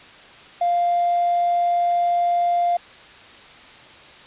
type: tone with hard clipping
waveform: sine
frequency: 698.5 Hz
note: F5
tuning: in tune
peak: -17 dBFS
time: 0.61-2.77 s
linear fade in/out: 5 ms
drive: 1 dB
effects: white hiss -44 dBFS RMS until 4.26 s + resampled to 8000 Hz